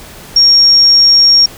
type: tone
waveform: sine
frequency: 5560 Hz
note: F8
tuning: 9 cents flat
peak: -3 dBFS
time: 0.36-1.46 s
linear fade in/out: 5 ms
effects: pink hiss -33 dBFS RMS until 1.57 s